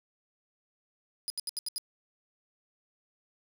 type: tone bursts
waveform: 25% pulse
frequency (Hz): 4978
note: D#8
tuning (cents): 0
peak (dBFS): -27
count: 6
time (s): 1.28-1.781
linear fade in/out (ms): 0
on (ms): 21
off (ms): 75
effects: none